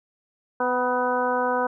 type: harmonic tone with a mistuned harmonic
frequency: 250 Hz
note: B3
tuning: 21 cents sharp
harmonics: 1 / 2 / 3 / 4 / 5 / 6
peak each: -31 / -25 / -28 / -26 / -31 / -30 dBFS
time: 0.6-1.67 s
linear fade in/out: 5 ms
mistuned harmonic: 4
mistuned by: -27 cents
effects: none